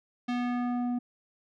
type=tone with low-pass filter sweep; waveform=square; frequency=244.6 Hz; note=B3; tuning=16 cents flat; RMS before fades=-30 dBFS; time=0.28-0.99 s; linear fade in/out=10 ms; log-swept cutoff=3800 to 500 Hz; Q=1; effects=none